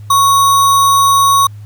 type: tone with sample-and-hold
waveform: sine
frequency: 1108.7 Hz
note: C#6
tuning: in tune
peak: -6 dBFS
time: 0.1-1.47 s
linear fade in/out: 5 ms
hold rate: 4900 Hz
effects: added 104 Hz sine -28 dBFS peak until 1.65 s + pink hiss -51 dBFS RMS until 1.65 s